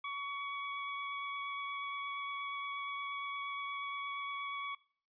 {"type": "tone with vibrato", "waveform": "25% pulse", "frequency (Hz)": 1126, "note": "C#6", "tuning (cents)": 27, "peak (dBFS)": -34, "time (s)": [0.04, 4.75], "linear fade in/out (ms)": 5, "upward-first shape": "triangle", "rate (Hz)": 8.5, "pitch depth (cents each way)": 10, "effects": ["noise-tail reverb RT60 0.5 s tail -20 dB re dry", "resampled to 11025 Hz"]}